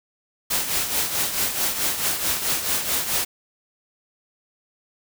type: noise with tremolo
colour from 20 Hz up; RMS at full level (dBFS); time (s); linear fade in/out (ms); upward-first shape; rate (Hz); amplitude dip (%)
white; -21; 0.5-3.25; 10; triangle; 4.6; 65
effects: none